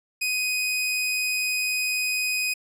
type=tone; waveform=sawtooth; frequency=2501 Hz; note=D#7; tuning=8 cents sharp; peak=-20 dBFS; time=0.21-2.54 s; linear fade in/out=10 ms; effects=resampled to 32000 Hz